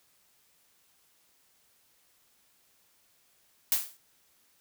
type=noise with exponential decay; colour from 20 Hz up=blue; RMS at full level=-22 dBFS; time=3.72-3.97 s; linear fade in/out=1 ms; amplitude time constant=54 ms; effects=white hiss -67 dBFS RMS until 4.6 s